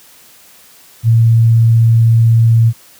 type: tone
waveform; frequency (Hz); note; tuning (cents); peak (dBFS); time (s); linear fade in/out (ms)
sine; 114.5; A#2; -31; -5; 1.03-2.73; 50
effects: white hiss -43 dBFS RMS until 2.99 s + high-pass 60 Hz 12 dB/octave